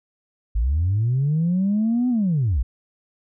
sine linear two-way sweep, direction up then down, 49.17 to 253.5 to 49.17 Hz, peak -16 dBFS, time 0.55-2.63 s, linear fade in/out 10 ms, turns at 2.09 s, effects tanh soft clip ceiling -14 dBFS

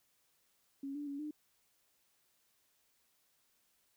sine tone with pitch steps, 275.8 / 291.5 / 281.3 / 301.3 Hz, C#4 / D4 / C#4 / D4, -9 / -13 / +26 / +44 cents, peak -39 dBFS, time 0.83-1.31 s, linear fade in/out 5 ms, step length 120 ms, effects white hiss -75 dBFS RMS until 3.96 s

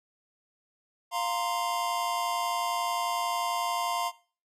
square chord, F suspended fourth, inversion none, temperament equal with one note detuned, 698.5 / 932.3 / 1043.5 Hz, F5 / Bb5 / C6, 0 / 0 / -5 cents, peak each -33 dBFS, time 1.11-4.12 s, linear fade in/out 50 ms, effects noise-tail reverb RT60 0.4 s tail -19 dB re dry + resampled to 32000 Hz

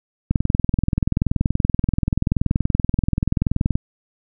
click train, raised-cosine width 5 ms, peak -5 dBFS, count 73, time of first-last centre 0.31-3.755 s, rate 20.9 Hz, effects none

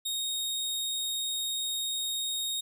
sawtooth tone, 3729 Hz, A#7, in tune, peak -27 dBFS, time 0.05-2.61 s, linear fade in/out 10 ms, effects none

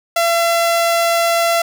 sawtooth tone, 677 Hz, E5, 46 cents sharp, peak -9 dBFS, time 0.16-1.62 s, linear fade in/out 5 ms, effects none

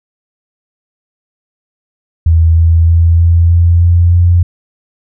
sine tone with pitch steps, 81.8 / 82.7 / 83.62 / 84.54 / 85.47 / 86.41 / 87.37 Hz, E2 / E2 / E2 / E2 / F2 / F2 / F2, -13 / +6 / +25 / +44 / -37 / -18 / +1 cents, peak -4 dBFS, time 2.26-4.43 s, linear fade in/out 5 ms, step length 310 ms, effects none

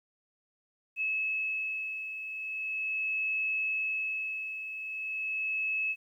sine beating tone pair, 2590 / 2590.4 Hz, E7 / E7, -31 / -31 cents, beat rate 0.4 Hz, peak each -38 / -31 dBFS, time 0.96-5.96 s, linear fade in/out 50 ms, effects 11-bit

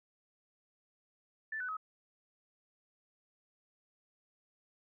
sine tone with pitch steps, 1760 / 1497.2 / 1273.6 Hz, A6 / F#6 / D#6, 0 / +20 / +40 cents, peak -36 dBFS, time 1.52-1.769 s, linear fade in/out 5 ms, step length 83 ms, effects none

